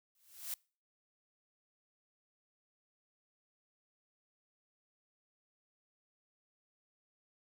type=noise with exponential growth; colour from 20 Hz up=blue; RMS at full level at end=-37 dBFS; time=0.15-0.54 s; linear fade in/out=2 ms; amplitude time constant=84 ms; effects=noise-tail reverb RT60 0.4 s tail -26 dB re dry